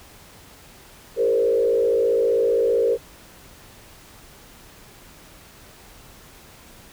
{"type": "tone with frequency modulation", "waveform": "sine", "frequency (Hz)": 466.2, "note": "A#4", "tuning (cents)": 0, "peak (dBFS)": -16, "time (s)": [1.16, 2.98], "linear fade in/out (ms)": 50, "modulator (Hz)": 55.3, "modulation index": 1.1, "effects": ["pink hiss -47 dBFS RMS until 6.92 s"]}